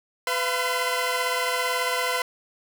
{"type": "tone cluster", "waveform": "15% pulse", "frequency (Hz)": [501, 685, 1020], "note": ["B4", "F5", "C6"], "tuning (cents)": [25, -34, -44], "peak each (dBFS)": [-20, -23, -22], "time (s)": [0.27, 2.22], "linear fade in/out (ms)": 2, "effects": []}